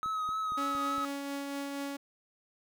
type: tone with vibrato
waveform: triangle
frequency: 1276 Hz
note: D#6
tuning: 43 cents sharp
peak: -29 dBFS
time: 0.03-1.05 s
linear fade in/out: 0 ms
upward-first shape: triangle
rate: 3.5 Hz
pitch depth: 32 cents each way
type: click train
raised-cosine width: 3 ms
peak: -37 dBFS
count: 5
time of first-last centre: 0.06-0.982 s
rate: 4.34 Hz
type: tone with tremolo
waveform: sawtooth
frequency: 280.3 Hz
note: C#4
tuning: 19 cents sharp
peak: -30 dBFS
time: 0.57-1.97 s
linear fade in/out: 10 ms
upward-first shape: triangle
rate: 4.2 Hz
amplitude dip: 30%
effects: none